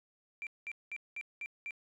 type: tone bursts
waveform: sine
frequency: 2356 Hz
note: D7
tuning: 5 cents sharp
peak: -37 dBFS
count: 6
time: 0.42-1.708 s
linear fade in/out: 0 ms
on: 48 ms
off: 200 ms
effects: tanh soft clip ceiling -33 dBFS + 13-bit